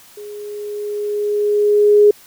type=tone with level ramp; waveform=sine; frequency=415.3 Hz; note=G#4; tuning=in tune; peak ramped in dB=-30 to -5 dBFS; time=0.17-2.11 s; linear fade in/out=5 ms; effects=white hiss -45 dBFS RMS until 2.26 s